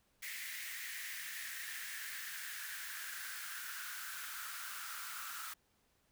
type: noise with high-pass filter sweep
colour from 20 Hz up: white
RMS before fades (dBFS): -45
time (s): 0.22-5.54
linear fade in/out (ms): 10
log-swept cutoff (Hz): 2000 to 1300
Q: 5.7
effects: pink hiss -75 dBFS RMS until 6.11 s